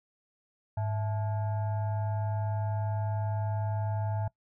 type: tone with frequency modulation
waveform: sine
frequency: 103.9 Hz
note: G#2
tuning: 1 cent sharp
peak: -28 dBFS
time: 0.77-4.28 s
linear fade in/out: 5 ms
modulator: 765 Hz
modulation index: 0.55
effects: noise-tail reverb RT60 0.1 s tail -22 dB re dry